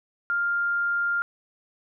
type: tone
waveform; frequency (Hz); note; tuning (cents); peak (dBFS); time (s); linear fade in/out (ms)
sine; 1400; F6; +4; -22; 0.3-1.22; 0
effects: none